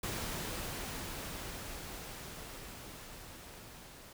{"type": "noise with level ramp", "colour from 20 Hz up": "pink", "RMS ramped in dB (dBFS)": [-38, -53], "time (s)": [0.03, 4.13], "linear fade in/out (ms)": 5, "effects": []}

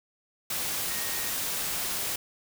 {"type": "tone in noise", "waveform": "sine", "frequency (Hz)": 1864.7, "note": "A#6", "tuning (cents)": 0, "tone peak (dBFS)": -41, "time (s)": [0.9, 1.3], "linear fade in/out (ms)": 5, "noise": "white", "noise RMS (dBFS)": -31, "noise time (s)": [0.5, 2.16], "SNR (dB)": -13, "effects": []}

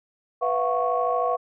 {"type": "tone cluster", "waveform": "sine", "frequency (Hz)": [493.4, 673, 726, 1105], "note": ["B4", "E5", "F#5", "C#6"], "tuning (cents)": [-2, 36, -33, -6], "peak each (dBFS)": -26, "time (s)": [0.41, 1.37], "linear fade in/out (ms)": 20, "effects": ["tanh soft clip ceiling -10 dBFS"]}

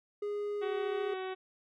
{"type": "tone with pitch glide", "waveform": "triangle", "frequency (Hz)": [412.6, 410.2], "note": ["G#4", "G#4"], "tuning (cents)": [-11, -21], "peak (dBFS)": -31, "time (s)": [0.22, 1.14], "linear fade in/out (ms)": 5, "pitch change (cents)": -10, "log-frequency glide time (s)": [0.6, 0.86]}
{"type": "harmonic tone", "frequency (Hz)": 375.9, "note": "F#4", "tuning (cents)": 27, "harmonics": [1, 2, 3, 4, 5, 6, 7, 8, 9, 10], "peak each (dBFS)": [-37, -43, -47, -49, -51, -53, -54, -55, -56, -57], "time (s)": [0.61, 1.35], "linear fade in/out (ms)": 20}
{"effects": []}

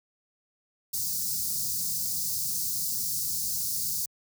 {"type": "band-stop noise", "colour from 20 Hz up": "white", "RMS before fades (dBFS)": -30, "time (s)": [0.93, 4.06], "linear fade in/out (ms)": 10, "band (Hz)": [200, 4500], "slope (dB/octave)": 48, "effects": ["high-pass 80 Hz 12 dB/octave"]}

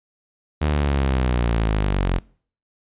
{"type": "linear sweep", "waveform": "sawtooth", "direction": "down", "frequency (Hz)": [76.7, 43.18], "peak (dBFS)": -14, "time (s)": [0.61, 2.19], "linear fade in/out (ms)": 10, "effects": ["noise-tail reverb RT60 0.5 s tail -25 dB re dry", "resampled to 8000 Hz"]}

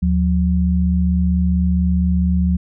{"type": "tone pair together", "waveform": "sine", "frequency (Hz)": [75.8, 180.28], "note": ["D#2", "F#3"], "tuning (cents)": [-45, -45], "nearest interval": "octave + minor third", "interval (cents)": 1500, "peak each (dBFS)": -16, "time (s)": [0.02, 2.57], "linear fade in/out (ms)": 10, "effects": []}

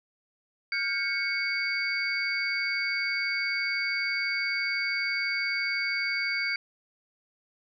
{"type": "tone cluster", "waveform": "sine", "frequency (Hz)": [1417, 1593, 2217, 4652], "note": ["F6", "G6", "C#7", "D8"], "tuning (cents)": [25, 27, 0, -17], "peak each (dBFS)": [-37, -35, -28, -34], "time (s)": [0.72, 6.56], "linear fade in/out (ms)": 2, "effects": []}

